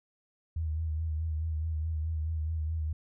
sine tone with vibrato, 79.2 Hz, D#2, 31 cents sharp, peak -29 dBFS, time 0.56-2.93 s, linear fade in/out 5 ms, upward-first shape sine, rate 4.7 Hz, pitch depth 49 cents each way, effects none

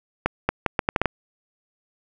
accelerating click train, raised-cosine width 0.5 ms, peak -4 dBFS, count 8, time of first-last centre 0.26-1.057 s, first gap 230 ms, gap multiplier 0.75, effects none

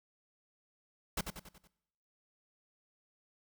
pink noise with echo, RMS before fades -34 dBFS, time 1.17-1.21 s, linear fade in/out 5 ms, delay 93 ms, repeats 5, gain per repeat -6 dB, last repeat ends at 1.675 s, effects noise-tail reverb RT60 0.9 s tail -22 dB re dry

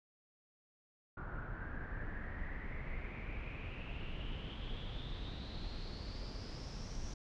brown noise with low-pass filter sweep, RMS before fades -43 dBFS, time 1.17-7.14 s, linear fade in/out 5 ms, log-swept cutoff 1400 to 5900 Hz, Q 8.1, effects none

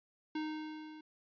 square tone with level ramp, 309.2 Hz, D#4, 11 cents flat, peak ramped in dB -35 to -50 dBFS, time 0.35-1.01 s, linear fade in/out 5 ms, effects resampled to 11025 Hz

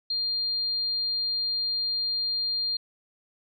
sine tone, 4200 Hz, C8, 6 cents sharp, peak -25 dBFS, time 0.1-2.77 s, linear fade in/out 5 ms, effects none

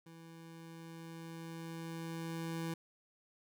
25% pulse tone with level ramp, 164.81 Hz, E3, in tune, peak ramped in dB -49 to -33 dBFS, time 0.06-2.74 s, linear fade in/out 5 ms, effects none

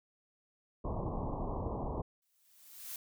pink low-pass noise, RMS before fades -37 dBFS, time 0.84-2.02 s, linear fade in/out 10 ms, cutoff 1100 Hz, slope 96 dB/octave
blue noise with exponential growth, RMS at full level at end -41 dBFS, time 2.22-2.96 s, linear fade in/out 2 ms, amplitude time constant 160 ms
effects none

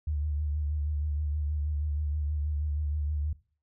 sine tone with vibrato, 74.5 Hz, D2, 25 cents sharp, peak -27 dBFS, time 0.07-3.33 s, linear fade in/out 5 ms, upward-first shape sine, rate 6.3 Hz, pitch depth 44 cents each way, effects noise-tail reverb RT60 0.4 s tail -19 dB re dry

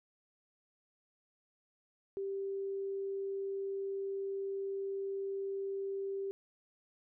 sine tone, 392 Hz, G4, in tune, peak -35 dBFS, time 2.17-6.31 s, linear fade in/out 0 ms, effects none

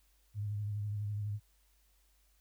sine tone with vibrato, 103.83 Hz, G#2, in tune, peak -34 dBFS, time 0.34-1.4 s, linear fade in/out 50 ms, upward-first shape sine, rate 12 Hz, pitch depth 37 cents each way, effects added 50 Hz sine -68 dBFS peak until 2.4 s + white hiss -73 dBFS RMS until 2.4 s

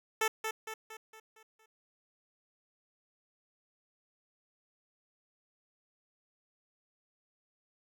10% pulse tone with echo, 440 Hz, A4, in tune, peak -19 dBFS, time 0.21-0.28 s, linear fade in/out 5 ms, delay 230 ms, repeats 6, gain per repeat -6 dB, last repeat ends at 1.66 s, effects none

